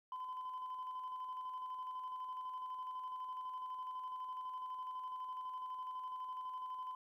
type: tone with tremolo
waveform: sine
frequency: 1017 Hz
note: C6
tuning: 50 cents flat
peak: -39 dBFS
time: 0.12-6.95 s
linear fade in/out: 2 ms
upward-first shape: square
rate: 12 Hz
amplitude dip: 35%
effects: tanh soft clip ceiling -39 dBFS + 13-bit